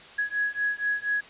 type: beating tone pair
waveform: sine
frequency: 1669 / 1673.2 Hz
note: G#6 / G#6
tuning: +8 / +12 cents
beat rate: 4.2 Hz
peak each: -28 dBFS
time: 0.18-1.21 s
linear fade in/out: 10 ms
effects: white hiss -47 dBFS RMS until 1.29 s + resampled to 8000 Hz